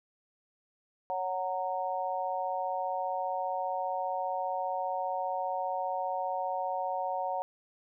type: harmonic tone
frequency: 185 Hz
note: F#3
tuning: in tune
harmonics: 3 / 4 / 5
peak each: -36 / -33 / -35 dBFS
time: 1.1-7.42 s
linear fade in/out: 0 ms
effects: none